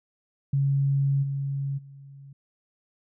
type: tone with level steps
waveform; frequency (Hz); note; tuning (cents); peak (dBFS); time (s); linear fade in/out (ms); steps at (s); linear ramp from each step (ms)
sine; 138.59; C#3; 0; -20 / -26 / -43; 0.53-2.33; 5; 1.22 / 1.77; 20
effects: none